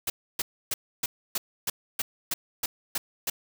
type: noise bursts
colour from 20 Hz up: white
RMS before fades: -28 dBFS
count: 11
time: 0.07-3.3 s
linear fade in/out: 5 ms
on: 30 ms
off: 290 ms
effects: none